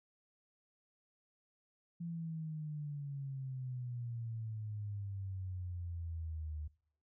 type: exponential sweep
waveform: sine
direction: down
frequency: 171.1 to 75 Hz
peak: -39 dBFS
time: 2-6.68 s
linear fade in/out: 10 ms
effects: noise-tail reverb RT60 0.6 s tail -23 dB re dry